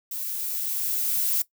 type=noise with level ramp; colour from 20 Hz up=violet; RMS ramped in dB=-32 to -23 dBFS; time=0.11-1.42 s; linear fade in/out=5 ms; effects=noise-tail reverb RT60 0.1 s tail -18 dB re dry